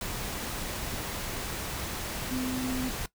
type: tone in noise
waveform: sine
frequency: 256.1 Hz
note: C4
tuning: 37 cents flat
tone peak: -30 dBFS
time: 2.31-2.89 s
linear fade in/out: 2 ms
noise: pink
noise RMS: -35 dBFS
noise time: 0.01-3.06 s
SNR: +2 dB
effects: noise-tail reverb RT60 0.1 s tail -18 dB re dry